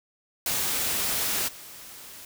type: noise with level steps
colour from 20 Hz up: white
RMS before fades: -27 / -44 dBFS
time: 0.46-2.25 s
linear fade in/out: 2 ms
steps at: 1.47 s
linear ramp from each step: 20 ms
effects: none